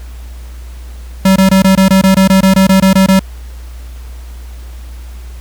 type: tone bursts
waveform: square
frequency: 191.1 Hz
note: G3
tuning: 44 cents flat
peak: -5 dBFS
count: 15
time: 1.25-3.194 s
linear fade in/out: 5 ms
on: 110 ms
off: 21 ms
effects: added 60 Hz sine -25 dBFS peak until 5.4 s + pink hiss -41 dBFS RMS until 5.4 s